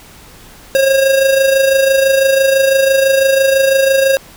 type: tone with amplitude modulation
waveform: square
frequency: 540 Hz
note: C#5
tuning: 45 cents flat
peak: -7 dBFS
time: 0.75-4.17 s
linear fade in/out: 0 ms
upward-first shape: sine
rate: 26 Hz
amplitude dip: 50%
effects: pink hiss -39 dBFS RMS until 4.36 s